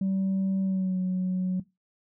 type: tone with pitch glide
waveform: sine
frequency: 192.1 to 184.38 Hz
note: G3 to F#3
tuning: -35 to -6 cents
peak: -22 dBFS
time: 0.01-1.6 s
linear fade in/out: 5 ms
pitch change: -71 cents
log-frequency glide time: 0.62-0.99 s
effects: noise-tail reverb RT60 0.2 s tail -18 dB re dry + tanh soft clip ceiling -22 dBFS